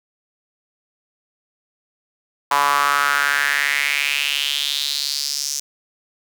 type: tone with high-pass filter sweep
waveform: sawtooth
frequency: 142.8 Hz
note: D3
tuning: 48 cents flat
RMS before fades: -20 dBFS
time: 2.51-5.6 s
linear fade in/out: 5 ms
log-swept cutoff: 970 to 6000 Hz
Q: 4.4
effects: none